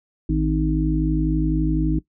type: harmonic tone with a mistuned harmonic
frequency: 52 Hz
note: G#1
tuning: 3 cents sharp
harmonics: 1 / 3 / 5 / 6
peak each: -22 / -23 / -27 / -22 dBFS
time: 0.29-1.99 s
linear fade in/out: 5 ms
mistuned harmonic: 1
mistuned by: +120 cents
effects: noise-tail reverb RT60 0.1 s tail -18 dB re dry